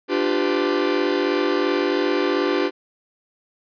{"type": "chord", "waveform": "45% pulse", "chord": "G dominant seventh", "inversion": "second", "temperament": "equal with one note detuned", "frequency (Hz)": [293.7, 349.2, 392, 504], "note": ["D4", "F4", "G4", "B4"], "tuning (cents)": [0, 0, 0, 35], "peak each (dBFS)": [-24, -24, -23, -26], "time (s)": [0.08, 2.71], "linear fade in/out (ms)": 50, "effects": ["resampled to 11025 Hz"]}